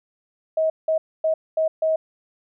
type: tone bursts at uneven times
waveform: sine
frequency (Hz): 636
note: D#5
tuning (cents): +38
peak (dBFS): -17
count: 5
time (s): 0.57-0.7 / 0.88-0.98 / 1.24-1.34 / 1.57-1.68 / 1.82-1.96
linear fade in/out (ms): 5
effects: none